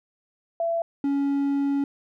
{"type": "tone pair in turn", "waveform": ["sine", "triangle"], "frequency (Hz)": [671, 280], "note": ["E5", "C#4"], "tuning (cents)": [31, 18], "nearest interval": "octave + minor third", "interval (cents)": 1513, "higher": "first", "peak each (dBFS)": [-22, -19], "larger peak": "second", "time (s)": [[0.6, 0.82], [1.04, 1.84]], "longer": "second", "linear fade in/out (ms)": 2, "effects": []}